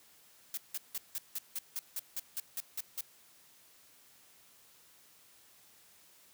blue noise bursts, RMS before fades -37 dBFS, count 13, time 0.54-3.009 s, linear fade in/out 2 ms, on 33 ms, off 170 ms, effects white hiss -62 dBFS RMS until 6.33 s + high-pass 60 Hz 12 dB/octave

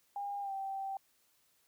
sine tone with pitch glide, 807 to 778.6 Hz, G#5 to G5, -50 to -12 cents, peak -36 dBFS, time 0.16-0.97 s, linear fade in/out 2 ms, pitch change -62 cents, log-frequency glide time 0.41-0.52 s, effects white hiss -72 dBFS RMS until 1.67 s

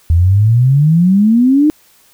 sine exponential sweep, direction up, 80.3 to 311 Hz, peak -6 dBFS, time 0.1-1.7 s, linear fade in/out 0 ms, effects white hiss -49 dBFS RMS until 2.13 s

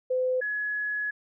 sine tone pair in turn, 510 / 1689.9 Hz, C5 / G#6, -44 / +30 cents, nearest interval octave + major sixth, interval 2074 cents, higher second, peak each -23 / -27 dBFS, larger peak first, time 0.1-0.41 / 0.41-1.11 s, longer second, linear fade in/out 10 ms, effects none

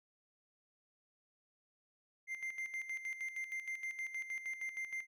triangle tone with tremolo, 2093 Hz, C7, in tune, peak -36 dBFS, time 2.27-5.07 s, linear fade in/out 50 ms, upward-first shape square, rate 6.4 Hz, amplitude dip 65%, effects none

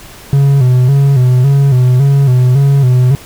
triangle tone with vibrato, 132.5 Hz, C3, 22 cents sharp, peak -3 dBFS, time 0.33-3.15 s, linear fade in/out 0 ms, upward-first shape square, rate 1.8 Hz, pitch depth 88 cents each way, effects pink hiss -34 dBFS RMS until 3.25 s

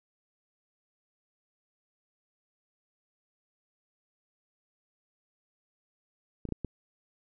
clicks, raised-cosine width 3 ms, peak -22 / -27 / -18 / -20 dBFS, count 4, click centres 6.453 / 6.489 / 6.523 / 6.647 s, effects none

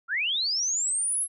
sine linear sweep, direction up, 1313 to 11160 Hz, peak -24 dBFS, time 0.08-1.28 s, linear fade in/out 50 ms, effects none

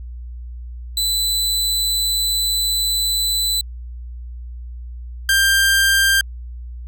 sawtooth tone pair in turn, 3997 / 1586.2 Hz, B7 / G6, +20 / +20 cents, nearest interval octave + major third, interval 1600 cents, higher first, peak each -14 / -9 dBFS, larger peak second, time 0.97-3.61 / 5.29-6.21 s, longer first, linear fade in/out 2 ms, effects added 60 Hz sine -29 dBFS peak until 6.87 s

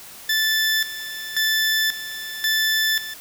20% pulse tone with tremolo, 1756 Hz, A6, 4 cents flat, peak -13 dBFS, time 0.29-3.14 s, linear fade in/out 5 ms, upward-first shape square, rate 0.93 Hz, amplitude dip 75%, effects white hiss -41 dBFS RMS until 3.2 s

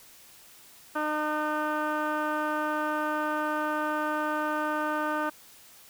15% pulse tone with low-pass filter, 304 Hz, D#4, 40 cents flat, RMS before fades -29 dBFS, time 0.95-5.3 s, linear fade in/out 10 ms, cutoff 1600 Hz, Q 3, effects white hiss -53 dBFS RMS until 5.89 s

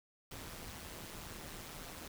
pink noise with amplitude modulation, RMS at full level -45 dBFS, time 0.31-2.08 s, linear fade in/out 5 ms, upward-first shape sine, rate 160 Hz, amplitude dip 70%, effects none

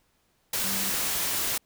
sine tone in noise, 195 Hz, G3, 9 cents flat, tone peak -36 dBFS, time 0.64-0.9 s, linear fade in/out 5 ms, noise white, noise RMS -28 dBFS, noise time 0.53-1.58 s, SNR -11 dB, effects pink hiss -69 dBFS RMS until 1.65 s

